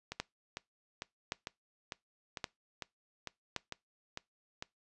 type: two click trains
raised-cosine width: 0.2 ms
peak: -17 / -22 dBFS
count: 4 / 11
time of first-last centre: 0.2-3.563 / 0.12-4.625 s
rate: 0.892 / 2.22 Hz
effects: noise-tail reverb RT60 0.2 s tail -23 dB re dry + resampled to 24000 Hz